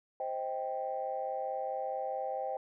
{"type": "chord", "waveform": "sine", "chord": "C minor", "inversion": "none", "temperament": "just", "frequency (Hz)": [523.3, 627.9, 784.9], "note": ["C5", "Eb5", "G5"], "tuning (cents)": [0, 16, 2], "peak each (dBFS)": [-37, -39, -36], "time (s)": [0.2, 2.57], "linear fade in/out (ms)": 2, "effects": ["tanh soft clip ceiling -24 dBFS"]}